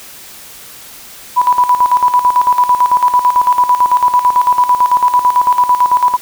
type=tone with tremolo; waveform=sine; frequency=987.8 Hz; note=B5; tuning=in tune; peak=-5 dBFS; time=1.36-6.17 s; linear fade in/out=20 ms; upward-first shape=square; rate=9 Hz; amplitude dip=70%; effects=white hiss -34 dBFS RMS until 6.21 s